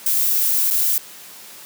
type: noise with dropouts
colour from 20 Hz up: violet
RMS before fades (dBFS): -18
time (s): 0.06-0.98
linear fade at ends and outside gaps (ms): 2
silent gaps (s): 0.703-0.708
effects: white hiss -40 dBFS RMS until 1.65 s + high-pass 150 Hz 12 dB/octave